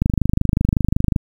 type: click train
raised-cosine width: 5 ms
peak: -3 dBFS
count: 30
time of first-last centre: 0.02-1.162 s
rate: 25.4 Hz
effects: 7-bit